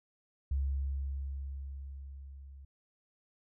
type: tone with level ramp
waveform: sine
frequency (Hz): 68.5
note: C#2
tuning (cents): -20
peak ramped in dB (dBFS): -28 to -48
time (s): 0.51-2.65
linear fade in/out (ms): 5
effects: none